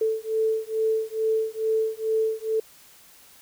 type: beating tone pair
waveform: sine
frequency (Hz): 440 / 442.3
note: A4 / A4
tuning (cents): 0 / +9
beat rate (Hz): 2.3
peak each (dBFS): -25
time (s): 0.01-2.6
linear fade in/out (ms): 5
effects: white hiss -52 dBFS RMS until 3.41 s